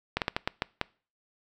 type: slowing click train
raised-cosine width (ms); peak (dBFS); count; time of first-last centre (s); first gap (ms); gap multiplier
0.3; -10; 7; 0.17-0.813; 48; 1.32
effects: noise-tail reverb RT60 0.4 s tail -24 dB re dry